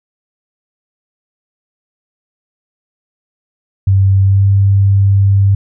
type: tone with pitch glide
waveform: sine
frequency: 97 to 98.75 Hz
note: G2 to G2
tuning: -18 to +13 cents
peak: -6 dBFS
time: 3.87-5.55 s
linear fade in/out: 5 ms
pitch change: +31 cents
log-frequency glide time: 4.23-4.44 s
effects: none